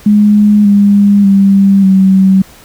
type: tone with pitch steps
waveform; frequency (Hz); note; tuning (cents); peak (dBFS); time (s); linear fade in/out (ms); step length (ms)
sine; 208.3 / 202.4 / 196.61 / 191.01; G#3 / G#3 / G3 / G3; +5 / -44 / +5 / -45; -3; 0.06-2.42; 5; 590
effects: pink hiss -38 dBFS RMS until 2.64 s